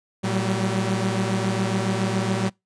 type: tone cluster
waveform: sawtooth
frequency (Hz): 113.9 / 187.3 / 194.5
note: A#2 / F#3 / G3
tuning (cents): -40 / +21 / -13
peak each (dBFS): -22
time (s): 0.23-2.5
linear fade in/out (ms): 20
effects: noise-tail reverb RT60 0.2 s tail -26 dB re dry + resampled to 22050 Hz